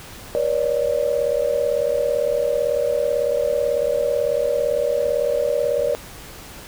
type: tone cluster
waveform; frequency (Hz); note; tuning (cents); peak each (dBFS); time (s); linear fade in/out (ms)
sine; 479.6 / 558 / 596; A#4 / C#5 / D5; +49 / +11 / +25; -22; 0.35-5.95; 0
effects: pink hiss -39 dBFS RMS until 6.67 s